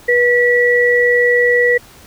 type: tone pair together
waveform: sine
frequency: 486 / 1944 Hz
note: B4 / B6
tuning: -28 / -28 cents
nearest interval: 2 octaves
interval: 2400 cents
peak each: -12 dBFS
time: 0.08-1.78 s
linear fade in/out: 10 ms
effects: pink hiss -42 dBFS RMS until 2.06 s